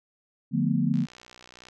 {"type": "chord", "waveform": "sine", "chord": "B half-diminished seventh", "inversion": "first", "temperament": "just", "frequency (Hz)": [148.16, 177.8, 222.2, 246.9], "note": ["D3", "F3", "A3", "B3"], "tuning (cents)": [16, 31, 17, 0], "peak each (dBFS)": -27, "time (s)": [0.51, 1.07], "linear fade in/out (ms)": 50}
{"type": "click train", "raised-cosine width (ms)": 0.2, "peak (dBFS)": -30, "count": 47, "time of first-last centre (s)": [0.94, 1.686], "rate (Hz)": 61.7}
{"effects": []}